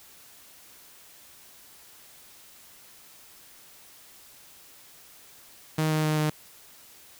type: tone with pitch steps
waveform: sawtooth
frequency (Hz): 156.4 / 155.23 / 154.07 / 152.92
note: D#3 / D#3 / D#3 / D#3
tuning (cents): +9 / -4 / -17 / -30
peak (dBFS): -19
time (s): 5.78-6.3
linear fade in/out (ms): 5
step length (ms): 130
effects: white hiss -52 dBFS RMS until 7.19 s